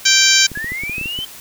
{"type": "harmonic tone", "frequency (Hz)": 782, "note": "G5", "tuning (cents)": -4, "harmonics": [2, 3, 4, 5, 6, 7, 8, 9], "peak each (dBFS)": [-18, -18, -18, -18, -18, -18, -18, -18], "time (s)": [0.05, 0.47], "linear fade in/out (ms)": 10}
{"type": "clicks", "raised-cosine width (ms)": 3, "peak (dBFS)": -18, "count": 10, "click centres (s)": [0.517, 0.574, 0.644, 0.72, 0.836, 0.896, 0.982, 1.013, 1.058, 1.189]}
{"type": "linear sweep", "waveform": "sine", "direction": "up", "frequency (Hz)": [1646, 3136], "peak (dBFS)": -22, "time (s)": [0.55, 1.25], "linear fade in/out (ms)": 5}
{"effects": ["white hiss -37 dBFS RMS until 1.4 s"]}